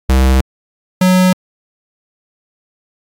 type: tone pair in turn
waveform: square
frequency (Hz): 65.41 / 184.21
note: C2 / F#3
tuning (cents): 0 / -7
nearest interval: octave + tritone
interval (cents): 1793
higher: second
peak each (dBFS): -8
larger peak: neither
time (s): 0.09-0.41 / 1.01-1.33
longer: neither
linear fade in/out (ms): 5
effects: AAC 64 kbps